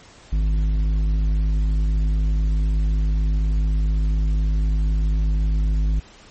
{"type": "tone with tanh clipping", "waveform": "triangle", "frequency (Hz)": 52, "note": "G#1", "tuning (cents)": 3, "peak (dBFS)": -18, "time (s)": [0.32, 6], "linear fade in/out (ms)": 10, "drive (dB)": 13, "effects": ["pink hiss -47 dBFS RMS until 6.3 s", "MP3 32 kbps"]}